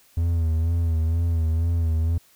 triangle tone with vibrato, 82.41 Hz, E2, in tune, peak -17 dBFS, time 0.17-2.18 s, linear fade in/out 5 ms, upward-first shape sine, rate 2.1 Hz, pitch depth 52 cents each way, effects white hiss -57 dBFS RMS until 2.35 s

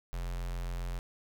square tone with notch filter, 43.65 Hz, F1, in tune, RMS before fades -36 dBFS, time 0.13-0.99 s, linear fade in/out 0 ms, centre 280 Hz, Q 1.2, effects none

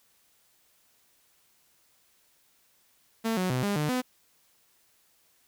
sawtooth tone with pitch steps, 225 / 183.9 / 127.3 / 202.7 / 150.1 / 252.5 Hz, A3 / F#3 / C3 / G#3 / D3 / B3, +39 / -10 / -47 / -42 / +38 / +39 cents, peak -22 dBFS, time 3.24-4.02 s, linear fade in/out 20 ms, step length 130 ms, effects white hiss -66 dBFS RMS until 5.47 s

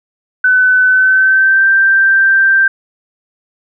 sine tone with pitch glide, 1508 to 1570.2 Hz, F#6 to G6, +32 to +2 cents, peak -6 dBFS, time 0.44-2.68 s, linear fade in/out 5 ms, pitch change +70 cents, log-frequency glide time 0.86-1.68 s, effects none

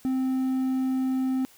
triangle tone, 260.9 Hz, C4, 5 cents flat, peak -21 dBFS, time 0.05-1.45 s, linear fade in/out 0 ms, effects white hiss -55 dBFS RMS until 1.57 s

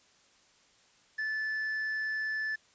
triangle tone with quantisation, 1745 Hz, A6, 15 cents flat, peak -29 dBFS, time 1.18-2.56 s, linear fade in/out 10 ms, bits 9, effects white hiss -64 dBFS RMS until 2.74 s + resampled to 16000 Hz

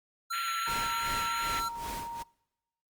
square tone with vibrato, 1355 Hz, E6, 47 cents sharp, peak -32 dBFS, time 0.3-1.69 s, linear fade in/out 10 ms, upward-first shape sine, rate 2.9 Hz, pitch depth 12 cents each way
pink band-pass noise, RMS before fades -39 dBFS, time 0.32-1.61 s, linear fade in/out 20 ms, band 1500 to 3400 Hz, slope 48 dB/octave
sine tone, 932.3 Hz, A#5, in tune, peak -36 dBFS, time 0.66-2.24 s, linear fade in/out 20 ms
pink noise with tremolo, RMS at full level -39 dBFS, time 0.67-2.23 s, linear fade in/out 10 ms, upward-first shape sine, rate 2.6 Hz, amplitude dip 85%
effects noise-tail reverb RT60 1.0 s tail -25 dB re dry + Opus 32 kbps

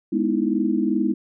sine chord, E major seventh, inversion first, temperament equal with one note detuned, 207.7 / 246.9 / 307.2 / 329.6 Hz, G#3 / B3 / D#4 / E4, 0 / 0 / -22 / 0 cents, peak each -24 dBFS, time 0.12-1.14 s, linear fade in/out 10 ms, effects none

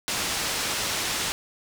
white low-pass noise, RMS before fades -28 dBFS, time 0.08-1.32 s, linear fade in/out 0 ms, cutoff 6700 Hz, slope 12 dB/octave, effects none

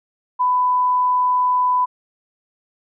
sine tone, 998 Hz, B5, 18 cents sharp, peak -14 dBFS, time 0.39-1.86 s, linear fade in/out 20 ms, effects none

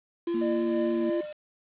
triangle tone with vibrato, 340.2 Hz, F4, 45 cents flat, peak -24 dBFS, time 0.27-1.21 s, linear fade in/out 5 ms, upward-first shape triangle, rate 3.5 Hz, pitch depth 14 cents each way
sine tone, 232.1 Hz, A#3, 7 cents flat, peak -29 dBFS, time 0.34-1.1 s, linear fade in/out 5 ms
triangle tone with tremolo, 602 Hz, D5, 43 cents sharp, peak -27 dBFS, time 0.41-1.33 s, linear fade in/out 10 ms, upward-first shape sine, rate 3.1 Hz, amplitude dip 60%
effects resampled to 8000 Hz + 8-bit

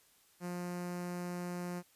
sawtooth tone with notch filter, 177 Hz, F3, 23 cents sharp, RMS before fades -40 dBFS, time 0.4-1.83 s, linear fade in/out 50 ms, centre 3400 Hz, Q 1.3, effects white hiss -67 dBFS RMS until 1.95 s + resampled to 32000 Hz

